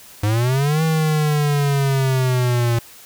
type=linear two-way sweep; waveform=square; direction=up then down; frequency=101.6 to 161.1 to 116.3 Hz; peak=-16 dBFS; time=0.23-2.79 s; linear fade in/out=5 ms; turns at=0.83 s; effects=white hiss -43 dBFS RMS until 3.05 s